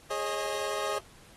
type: chord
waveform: 25% pulse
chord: Ab suspended fourth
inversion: none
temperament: equal with one note detuned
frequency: 415.3 / 544.8 / 622.3 Hz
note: Ab4 / Db5 / Eb5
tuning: 0 / -30 / 0 cents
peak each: -31 dBFS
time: 0.1-0.99 s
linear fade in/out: 10 ms
effects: pink hiss -56 dBFS RMS until 1.36 s + AAC 32 kbps